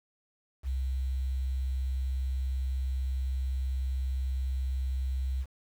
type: tone with quantisation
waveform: sine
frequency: 65.41 Hz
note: C2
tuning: in tune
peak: -28 dBFS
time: 0.63-5.46 s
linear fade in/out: 50 ms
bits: 9
effects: none